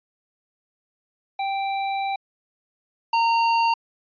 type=tone pair in turn; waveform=square; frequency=784 / 920.4 Hz; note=G5 / A#5; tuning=0 / -22 cents; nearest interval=minor third; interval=278 cents; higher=second; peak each=-24 / -18 dBFS; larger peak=second; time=1.39-2.16 / 3.13-3.74 s; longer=first; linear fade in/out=5 ms; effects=resampled to 11025 Hz